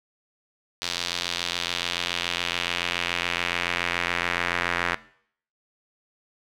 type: tone with band-pass filter sweep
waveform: square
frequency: 43.53 Hz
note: F1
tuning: 5 cents flat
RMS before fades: -28 dBFS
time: 0.82-4.95 s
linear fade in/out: 0 ms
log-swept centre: 4300 to 1800 Hz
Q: 1.8
effects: noise-tail reverb RT60 0.6 s tail -19 dB re dry